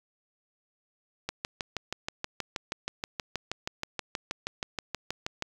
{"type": "click train", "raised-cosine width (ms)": 0.2, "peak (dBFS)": -14, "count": 27, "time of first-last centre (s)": [1.29, 5.424], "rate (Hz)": 6.29, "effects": ["7-bit"]}